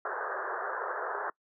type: band-pass noise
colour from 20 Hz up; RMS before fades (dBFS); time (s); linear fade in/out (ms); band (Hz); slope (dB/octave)
white; -35; 0.05-1.3; 2; 370 to 1700; 96
effects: noise-tail reverb RT60 0.1 s tail -23 dB re dry